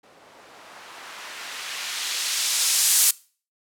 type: noise with low-pass filter sweep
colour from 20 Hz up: violet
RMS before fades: -26 dBFS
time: 0.03-3.11 s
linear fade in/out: 5 ms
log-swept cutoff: 430 to 10000 Hz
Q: 0.77
effects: noise-tail reverb RT60 0.4 s tail -22 dB re dry